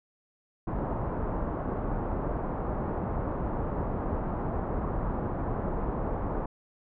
pink low-pass noise, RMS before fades -31 dBFS, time 0.67-6.46 s, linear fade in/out 5 ms, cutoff 1100 Hz, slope 24 dB/octave, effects none

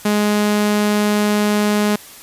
sawtooth tone, 208.6 Hz, G#3, 8 cents sharp, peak -10 dBFS, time 0.05-1.96 s, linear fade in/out 5 ms, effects white hiss -39 dBFS RMS until 2.22 s + resampled to 32000 Hz

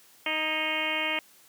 harmonic tone with a mistuned harmonic, 311.3 Hz, D#4, 1 cent sharp, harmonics 1 / 2 / 3 / 4 / 5 / 6 / 7 / 8 / 9 / 10, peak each -39 / -36 / -37 / -39 / -42 / -37 / -31 / -34 / -34 / -36 dBFS, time 0.26-1.19 s, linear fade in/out 2 ms, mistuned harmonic 5, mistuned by +50 cents, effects white hiss -57 dBFS RMS until 1.48 s + high-pass 100 Hz 12 dB/octave

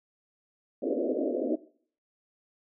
pink band-pass noise, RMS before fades -29 dBFS, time 0.82-1.56 s, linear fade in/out 10 ms, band 240 to 630 Hz, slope 96 dB/octave, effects noise-tail reverb RT60 0.5 s tail -18 dB re dry

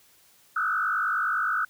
sine tone with frequency modulation, 1384 Hz, F6, 16 cents flat, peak -23 dBFS, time 0.56-1.65 s, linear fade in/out 5 ms, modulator 49.7 Hz, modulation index 2.9, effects white hiss -59 dBFS RMS until 1.69 s

